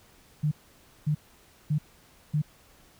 sine tone bursts, 150.5 Hz, D3, 43 cents sharp, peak -22 dBFS, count 4, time 0.43-2.42 s, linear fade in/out 10 ms, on 85 ms, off 550 ms, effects pink hiss -58 dBFS RMS until 2.99 s

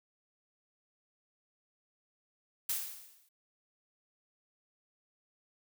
blue noise with exponential decay, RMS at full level -31 dBFS, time 2.69-3.29 s, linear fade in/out 5 ms, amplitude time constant 130 ms, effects none

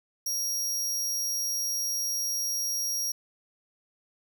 sawtooth tone, 5640 Hz, F8, 16 cents sharp, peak -25 dBFS, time 0.26-3.12 s, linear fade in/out 5 ms, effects none

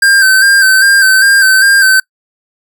square tone with vibrato, 1568 Hz, G6, in tune, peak -5 dBFS, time 0.02-2 s, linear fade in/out 5 ms, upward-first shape square, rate 2.5 Hz, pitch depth 35 cents each way, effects noise-tail reverb RT60 0.1 s tail -25 dB re dry

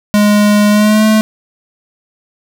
square tone with pitch glide, 207.7 to 216.8 Hz, G#3 to A3, 0 to -25 cents, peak -7 dBFS, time 0.14-1.21 s, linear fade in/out 0 ms, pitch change +75 cents, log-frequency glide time 0.7-1.06 s, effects none

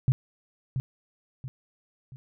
sine tone with echo, 130.1 Hz, C3, 9 cents flat, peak -17 dBFS, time 0.08-0.12 s, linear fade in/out 0 ms, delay 680 ms, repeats 3, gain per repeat -8 dB, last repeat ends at 2.16 s, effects none

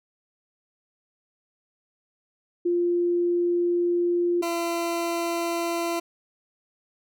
sine / 20% pulse tone pair in turn, 348.7 / 339.4 Hz, F4 / F4, -3 / -49 cents, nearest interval unison, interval 46 cents, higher first, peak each -20 dBFS, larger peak neither, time 2.65-4.42 / 4.42-6 s, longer first, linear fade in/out 10 ms, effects none

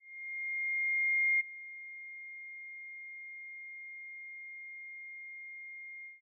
sine tone with ADSR envelope, 2125 Hz, C7, 26 cents sharp, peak -25 dBFS, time 0-6.21 s, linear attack 1400 ms, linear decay 16 ms, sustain -19 dB, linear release 160 ms, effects none

